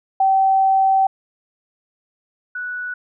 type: tone pair in turn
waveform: sine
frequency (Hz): 771 / 1475.8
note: G5 / F#6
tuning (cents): -29 / -5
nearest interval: major seventh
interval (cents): 1124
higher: second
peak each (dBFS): -12 / -24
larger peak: first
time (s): 0.2-1.07 / 2.55-2.94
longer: first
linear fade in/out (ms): 5
effects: none